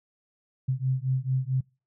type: beating tone pair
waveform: sine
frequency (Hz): 128.6 / 133.1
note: C3 / C3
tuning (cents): -30 / +30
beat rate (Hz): 4.5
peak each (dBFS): -27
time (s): 0.68-1.61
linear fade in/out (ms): 10
effects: noise-tail reverb RT60 0.3 s tail -25 dB re dry